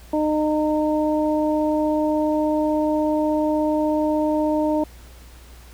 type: harmonic tone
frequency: 305.5 Hz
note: D#4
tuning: 32 cents flat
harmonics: 1 / 2 / 3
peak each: -20 / -22 / -27 dBFS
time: 0.13-4.84 s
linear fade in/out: 5 ms
effects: added 60 Hz sine -42 dBFS peak until 5.73 s + pink hiss -49 dBFS RMS until 5.73 s